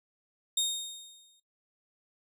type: tone with exponential decay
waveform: 25% pulse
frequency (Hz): 3700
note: A#7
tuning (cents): -14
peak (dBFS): -20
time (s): 0.57-1.4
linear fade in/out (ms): 5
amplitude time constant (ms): 180
effects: noise-tail reverb RT60 0.1 s tail -18 dB re dry